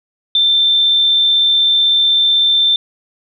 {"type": "tone", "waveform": "sine", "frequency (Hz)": 3562, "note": "A7", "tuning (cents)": 21, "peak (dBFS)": -9, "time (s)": [0.35, 2.76], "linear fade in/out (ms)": 2, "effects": []}